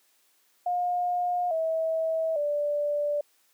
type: tone with pitch steps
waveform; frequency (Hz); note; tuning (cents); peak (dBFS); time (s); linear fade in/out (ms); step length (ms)
sine; 713 / 646.3 / 585.9; F5 / E5 / D5; +36 / -34 / -4; -24; 0.66-3.21; 5; 850
effects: white hiss -66 dBFS RMS until 3.53 s + high-pass 300 Hz 12 dB/octave